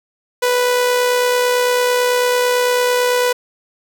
sawtooth tone with amplitude modulation, 493.9 Hz, B4, in tune, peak -8 dBFS, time 0.42-3.33 s, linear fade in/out 10 ms, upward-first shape sine, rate 69 Hz, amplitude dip 30%, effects none

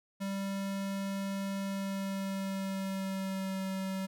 square tone with pitch glide, 196 to 191.08 Hz, G3 to G3, 0 to -44 cents, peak -34 dBFS, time 0.2-4.07 s, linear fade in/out 20 ms, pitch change -44 cents, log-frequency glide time 1.63-3.64 s, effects none

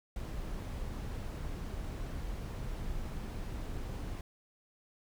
brown noise, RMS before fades -39 dBFS, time 0.16-4.21 s, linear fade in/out 2 ms, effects none

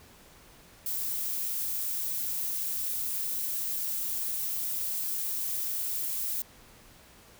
violet noise, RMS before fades -32 dBFS, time 0.86-6.42 s, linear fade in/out 2 ms, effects pink hiss -55 dBFS RMS until 7.39 s

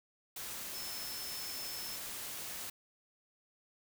sine tone in noise, 5274 Hz, E8, in tune, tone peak -44 dBFS, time 0.74-1.96 s, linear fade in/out 5 ms, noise white, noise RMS -43 dBFS, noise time 0.36-2.7 s, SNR -4 dB, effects none

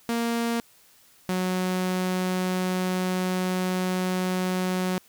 sawtooth tone pair in turn, 233.1 / 183.95 Hz, A#3 / F#3, 0 / -10 cents, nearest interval major third, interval 410 cents, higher first, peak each -20 dBFS, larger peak neither, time 0.09-0.6 / 1.29-4.98 s, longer second, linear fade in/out 0 ms, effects white hiss -57 dBFS RMS until 5.08 s

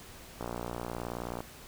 click train, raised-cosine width 1 ms, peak -22 dBFS, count 60, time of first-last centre 0.41-1.405 s, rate 59.3 Hz, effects pink hiss -50 dBFS RMS until 1.67 s

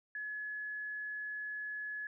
sine tone, 1700 Hz, G#6, 40 cents sharp, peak -38 dBFS, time 0.15-2.07 s, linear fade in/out 2 ms, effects none

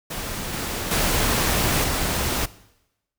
pink noise with level steps, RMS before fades -30 / -28 / -21 / -24 dBFS, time 0.1-2.46 s, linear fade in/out 10 ms, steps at 0.53 / 0.91 / 1.84 s, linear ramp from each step 2 ms, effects noise-tail reverb RT60 0.9 s tail -19 dB re dry

